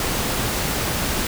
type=noise; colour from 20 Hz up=pink; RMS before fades=-23 dBFS; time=0-1.27 s; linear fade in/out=2 ms; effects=none